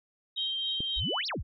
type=tone with tremolo; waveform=sine; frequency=3781 Hz; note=A#7; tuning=24 cents sharp; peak=-32 dBFS; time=0.36-1 s; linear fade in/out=5 ms; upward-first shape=triangle; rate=3.7 Hz; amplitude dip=100%
type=tone with pitch glide; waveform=sine; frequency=3158 to 2989 Hz; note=G7 to F#7; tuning=+12 to +17 cents; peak=-30 dBFS; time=0.37-1.22 s; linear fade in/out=10 ms; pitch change=-95 cents; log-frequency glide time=0.96-1.06 s
type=click; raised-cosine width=3 ms; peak=-24 dBFS; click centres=0.805 s
type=exponential two-way sweep; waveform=sine; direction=up then down; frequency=36.71 to 5660 to 36.71 Hz; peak=-31 dBFS; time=0.96-1.43 s; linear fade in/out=20 ms; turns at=1.27 s
effects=none